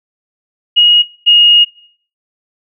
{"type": "tone pair in turn", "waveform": "sine", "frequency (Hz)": [2883, 2865], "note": ["F#7", "F7"], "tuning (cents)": [-46, 44], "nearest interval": "unison", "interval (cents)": 10, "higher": "first", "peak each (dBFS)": -3, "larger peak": "neither", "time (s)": [[0.76, 1.03], [1.26, 1.65]], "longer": "second", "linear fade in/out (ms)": 20, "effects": ["noise-tail reverb RT60 0.5 s tail -19 dB re dry"]}